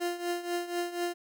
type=tone with tremolo; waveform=30% pulse; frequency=349.2 Hz; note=F4; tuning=in tune; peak=-25 dBFS; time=0-1.14 s; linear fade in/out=20 ms; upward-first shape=triangle; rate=4.1 Hz; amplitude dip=80%; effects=none